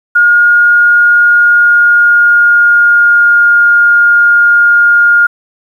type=tone with pitch glide; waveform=sine; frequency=1427 to 1417.1 Hz; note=F6 to F6; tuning=+37 to +25 cents; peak=-3 dBFS; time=0.15-5.27 s; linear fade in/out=10 ms; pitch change=-12 cents; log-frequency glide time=1.3-3.53 s; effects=7-bit